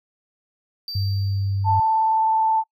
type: tone with exponential decay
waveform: triangle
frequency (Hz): 4656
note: D8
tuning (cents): -16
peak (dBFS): -26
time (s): 0.88-2.17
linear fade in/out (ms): 1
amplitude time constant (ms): 280
type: tone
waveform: sine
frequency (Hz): 98.3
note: G2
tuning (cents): +5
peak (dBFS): -20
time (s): 0.95-1.8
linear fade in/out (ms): 5
type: tone with vibrato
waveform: sine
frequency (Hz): 884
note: A5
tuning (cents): +8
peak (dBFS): -16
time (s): 1.64-2.64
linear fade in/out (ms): 50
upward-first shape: square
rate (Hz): 19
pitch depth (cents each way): 10
effects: noise-tail reverb RT60 0.1 s tail -24 dB re dry